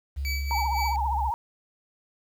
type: tone with pitch glide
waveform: sine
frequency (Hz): 69.3 to 68.66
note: C#2 to C#2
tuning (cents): 0 to -16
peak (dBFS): -27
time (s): 0.16-1.31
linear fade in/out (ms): 20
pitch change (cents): -16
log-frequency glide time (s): 0.41-0.6
type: tone with tremolo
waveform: 25% pulse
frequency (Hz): 2290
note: D7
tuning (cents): -44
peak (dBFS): -25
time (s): 0.25-0.96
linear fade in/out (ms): 0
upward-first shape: sine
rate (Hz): 3.9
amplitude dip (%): 70
type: tone with vibrato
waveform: sine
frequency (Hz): 880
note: A5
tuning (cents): 0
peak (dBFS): -25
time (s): 0.51-1.34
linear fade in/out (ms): 0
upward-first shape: triangle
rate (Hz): 15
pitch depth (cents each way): 170
effects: 9-bit